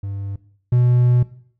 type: tone pair in turn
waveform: triangle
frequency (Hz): 99.2 / 122.94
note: G2 / B2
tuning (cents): +21 / -7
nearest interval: major third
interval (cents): 372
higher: second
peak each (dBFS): -22 / -10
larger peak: second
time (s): 0.03-0.36 / 0.72-1.23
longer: second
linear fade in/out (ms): 5
effects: noise-tail reverb RT60 0.6 s tail -18 dB re dry